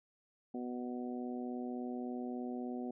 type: harmonic tone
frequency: 123.47 Hz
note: B2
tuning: in tune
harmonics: 2 / 3 / 4 / 5 / 6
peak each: -39 / -45 / -50 / -52 / -49 dBFS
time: 0.54-2.91 s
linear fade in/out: 5 ms
effects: none